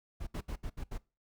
brown noise bursts at uneven times, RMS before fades -38 dBFS, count 6, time 0.2-0.27 / 0.34-0.41 / 0.48-0.56 / 0.63-0.7 / 0.77-0.84 / 0.91-0.98 s, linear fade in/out 10 ms, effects noise-tail reverb RT60 0.3 s tail -22 dB re dry

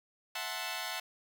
10% pulse chord, F# half-diminished seventh, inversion third, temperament equal, 659.3 / 740 / 880 / 1046.5 Hz, E5 / F#5 / A5 / C6, 0 / 0 / 0 / 0 cents, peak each -34 / -32 / -33 / -34 dBFS, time 0.35-1 s, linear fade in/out 5 ms, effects none

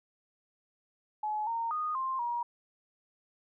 sine tone with pitch steps, 851 / 921 / 1235 / 1052 / 952 Hz, G#5 / A#5 / D#6 / C6 / A#5, +42 / -21 / -13 / +9 / +36 cents, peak -30 dBFS, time 1.23-2.43 s, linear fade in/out 5 ms, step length 240 ms, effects none

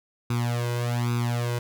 sawtooth tone with flanger, 120 Hz, B2, 49 cents flat, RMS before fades -26 dBFS, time 0.3-1.59 s, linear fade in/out 5 ms, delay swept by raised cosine 0.8 to 2 ms, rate 1.2 Hz, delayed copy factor +0.95, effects none

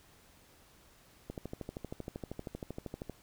click train, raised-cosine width 2 ms, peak -26 dBFS, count 24, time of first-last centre 1.3-3.097 s, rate 12.8 Hz, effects pink hiss -62 dBFS RMS until 3.22 s

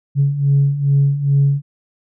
sine beating tone pair, 138.59 / 140.99 Hz, C#3 / C#3, 0 / +30 cents, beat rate 2.4 Hz, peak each -17 / -12 dBFS, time 0.15-1.62 s, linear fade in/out 50 ms, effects tanh soft clip ceiling -6 dBFS

